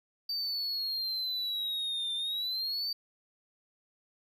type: exponential two-way sweep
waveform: triangle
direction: down then up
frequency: 4634 to 3575 to 4634 Hz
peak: -30 dBFS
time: 0.29-2.93 s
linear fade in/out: 5 ms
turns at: 2.14 s
effects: none